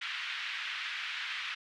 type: band-pass noise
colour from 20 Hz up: white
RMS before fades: -38 dBFS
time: 0.01-1.55 s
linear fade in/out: 10 ms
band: 1400 to 3200 Hz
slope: 24 dB/octave
effects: none